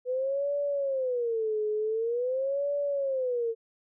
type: tone with vibrato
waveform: sine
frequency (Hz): 493.9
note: B4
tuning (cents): 0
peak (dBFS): -26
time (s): 0.05-3.55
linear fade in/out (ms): 50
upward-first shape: sine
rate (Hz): 0.46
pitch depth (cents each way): 260
effects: none